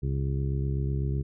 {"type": "harmonic tone", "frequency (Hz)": 68, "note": "C#2", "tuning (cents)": -33, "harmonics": [1, 2, 3, 4, 5, 6], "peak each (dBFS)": [-29, -28, -39, -45, -40, -41], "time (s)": [0.02, 1.23], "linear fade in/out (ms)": 20, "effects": []}